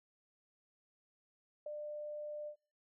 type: tone with ADSR envelope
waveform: sine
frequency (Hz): 597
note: D5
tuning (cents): +28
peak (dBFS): -38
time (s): 1.66-2.56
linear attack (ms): 5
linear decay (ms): 9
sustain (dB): -3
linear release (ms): 86
effects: noise-tail reverb RT60 0.5 s tail -26 dB re dry